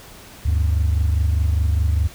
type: tone pair together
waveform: sine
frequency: 74.1 / 99 Hz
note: D2 / G2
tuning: +16 / +18 cents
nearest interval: perfect fourth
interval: 502 cents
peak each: -15 / -20 dBFS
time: 0.45-2.08 s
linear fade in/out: 10 ms
effects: tanh soft clip ceiling -11 dBFS + pink hiss -42 dBFS RMS until 2.14 s